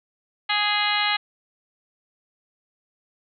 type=harmonic tone with a mistuned harmonic; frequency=415.3 Hz; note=G#4; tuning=in tune; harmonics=2 / 3 / 4 / 5 / 6 / 7 / 8 / 9 / 10; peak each=-27 / -29 / -29 / -26 / -31 / -28 / -30 / -31 / -31 dBFS; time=0.49-1.17 s; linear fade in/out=10 ms; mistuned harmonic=9; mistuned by=+61 cents; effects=none